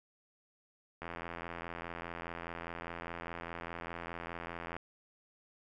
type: click train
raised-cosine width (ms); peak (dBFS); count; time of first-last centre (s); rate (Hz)
0.5; -26; 319; 1.02-4.766; 84.9
effects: none